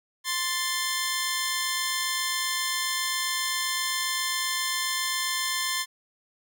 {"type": "tone pair together", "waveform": "10% pulse", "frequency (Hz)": [1046.5, 1760], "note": ["C6", "A6"], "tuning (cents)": [0, 0], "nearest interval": "major sixth", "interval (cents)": 900, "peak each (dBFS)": -20, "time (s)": [0.24, 5.86], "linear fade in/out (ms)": 50, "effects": []}